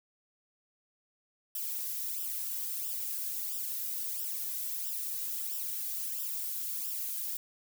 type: noise with flanger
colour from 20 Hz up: violet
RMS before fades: -36 dBFS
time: 1.55-7.37 s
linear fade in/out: 2 ms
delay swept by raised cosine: 0.46 to 2.26 ms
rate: 1.5 Hz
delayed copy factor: -1
effects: none